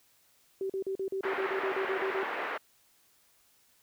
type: tone bursts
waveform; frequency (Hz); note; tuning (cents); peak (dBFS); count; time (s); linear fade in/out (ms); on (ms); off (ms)
sine; 385.5; G4; -29; -30; 13; 0.61-2.233; 2; 87; 41
type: band-pass noise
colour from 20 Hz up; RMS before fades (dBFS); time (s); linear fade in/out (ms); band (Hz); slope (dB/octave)
white; -35; 1.23-2.58; 10; 330 to 2000; 24
effects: white hiss -66 dBFS RMS until 3.82 s